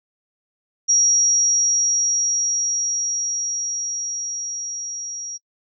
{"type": "tone with level ramp", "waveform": "sine", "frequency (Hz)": 5680, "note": "F8", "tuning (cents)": 28, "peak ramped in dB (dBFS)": [-13, -29], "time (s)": [0.88, 5.38], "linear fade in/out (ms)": 20, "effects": ["noise-tail reverb RT60 0.1 s tail -26 dB re dry"]}